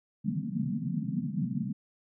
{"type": "band-pass noise", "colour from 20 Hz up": "white", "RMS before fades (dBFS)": -32, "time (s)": [0.24, 1.73], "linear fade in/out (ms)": 10, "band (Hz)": [130, 250], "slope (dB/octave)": 96, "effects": []}